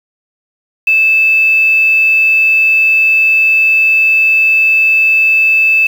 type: tone with quantisation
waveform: sine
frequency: 2625 Hz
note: E7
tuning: 8 cents flat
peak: -6 dBFS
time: 0.87-5.87 s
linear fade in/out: 5 ms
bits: 5
effects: none